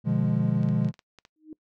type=chord; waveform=triangle; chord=B diminished seventh; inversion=none; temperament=equal with one note detuned; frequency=123.47 / 150.09 / 174.61 / 207.7 Hz; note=B2 / D3 / F3 / Ab3; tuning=0 / +38 / 0 / 0 cents; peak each=-25 dBFS; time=0.04-0.92 s; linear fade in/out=50 ms
type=clicks; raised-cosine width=0.2 ms; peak=-31 dBFS; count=8; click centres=0.632 / 0.688 / 0.847 / 0.887 / 0.941 / 0.992 / 1.187 / 1.251 s
type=tone with exponential growth; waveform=sine; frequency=311.1 Hz; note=D#4; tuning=in tune; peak=-34 dBFS; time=1.36-1.53 s; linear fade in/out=2 ms; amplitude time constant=36 ms
effects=noise-tail reverb RT60 0.1 s tail -23 dB re dry